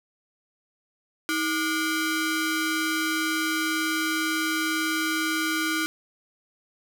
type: ring-modulated tone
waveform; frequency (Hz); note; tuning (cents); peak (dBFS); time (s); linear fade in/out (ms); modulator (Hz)
sawtooth; 880; A5; 0; -17; 1.29-5.86; 0; 561
effects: none